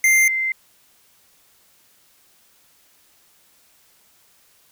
square / sine tone pair in turn, 2093 / 2080 Hz, C7 / C7, 0 / -11 cents, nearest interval unison, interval 11 cents, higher first, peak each -13 / -19 dBFS, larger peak first, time 0.04-0.28 / 0.28-0.52 s, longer neither, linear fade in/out 2 ms, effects white hiss -57 dBFS RMS until 4.71 s

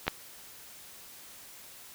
clicks, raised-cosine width 0.3 ms, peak -20 / -9 dBFS, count 2, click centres 0.068 / 0.08 s, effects white hiss -50 dBFS RMS until 1.94 s

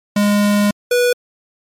square tone pair in turn, 205.6 / 489 Hz, G#3 / B4, -17 / -17 cents, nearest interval octave + minor third, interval 1500 cents, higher second, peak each -12 dBFS, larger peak neither, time 0.16-0.71 / 0.91-1.13 s, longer first, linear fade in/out 5 ms, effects MP3 64 kbps

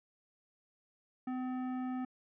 triangle tone with hard clipping, 254.9 Hz, C4, 45 cents flat, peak -37 dBFS, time 1.27-2.05 s, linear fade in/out 5 ms, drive 18 dB, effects low-pass 2000 Hz 12 dB/octave

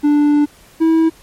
triangle tone pair in turn, 293.7 / 324.2 Hz, D4 / E4, 0 / -29 cents, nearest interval major second, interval 171 cents, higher second, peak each -7 dBFS, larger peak neither, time 0.03-0.46 / 0.8-1.1 s, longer first, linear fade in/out 20 ms, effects pink hiss -46 dBFS RMS until 1.22 s + MP3 64 kbps

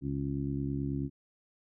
harmonic tone, 69.3 Hz, C#2, in tune, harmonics 1 / 2 / 3 / 4 / 5, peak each -40 / -34 / -41 / -35 / -42 dBFS, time 0.01-1.1 s, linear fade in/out 50 ms, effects none

